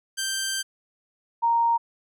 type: tone pair in turn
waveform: 10% pulse / sine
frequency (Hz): 1568 / 930.6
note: G6 / A#5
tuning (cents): 0 / -3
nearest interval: major sixth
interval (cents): 903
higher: first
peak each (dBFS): -17 / -18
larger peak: first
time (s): 0.17-0.63 / 1.42-1.78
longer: first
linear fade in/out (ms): 20
effects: none